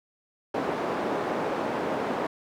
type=band-pass noise; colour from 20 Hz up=white; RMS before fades=-29 dBFS; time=0.54-2.27 s; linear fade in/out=5 ms; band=230 to 700 Hz; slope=12 dB/octave; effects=none

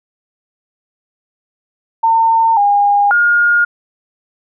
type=tone with pitch steps; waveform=sine; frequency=906 / 813 / 1423 Hz; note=A#5 / G#5 / F6; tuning=-50 / -37 / +32 cents; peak=-8 dBFS; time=2.03-3.65 s; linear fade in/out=10 ms; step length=540 ms; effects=none

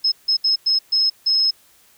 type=tone bursts at uneven times; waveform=sine; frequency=5170 Hz; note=E8; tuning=34 cents flat; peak=-14 dBFS; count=6; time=0.04-0.12 / 0.28-0.37 / 0.44-0.56 / 0.66-0.79 / 0.92-1.1 / 1.26-1.51 s; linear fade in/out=10 ms; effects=white hiss -54 dBFS RMS until 1.97 s

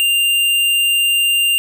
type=tone with hard clipping; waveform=sine; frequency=2792 Hz; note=F7; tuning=1 cent flat; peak=-13 dBFS; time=0-1.58 s; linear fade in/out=0 ms; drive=18 dB; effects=none

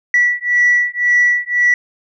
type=beating tone pair; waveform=sine; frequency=1950 / 1951.9 Hz; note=B6 / B6; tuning=-23 / -21 cents; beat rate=1.9 Hz; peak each=-13 dBFS; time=0.14-1.74 s; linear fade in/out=2 ms; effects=tanh soft clip ceiling -5 dBFS

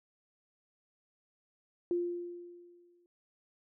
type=tone with exponential decay; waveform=sine; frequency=349.2 Hz; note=F4; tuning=in tune; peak=-27 dBFS; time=1.91-3.06 s; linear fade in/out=1 ms; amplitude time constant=250 ms; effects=none

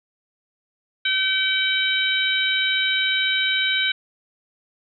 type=harmonic tone; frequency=766 Hz; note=G5; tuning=40 cents flat; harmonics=2 / 3 / 4 / 5; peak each=-24 / -24 / -24 / -24 dBFS; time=1.05-3.92 s; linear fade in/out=5 ms; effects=none

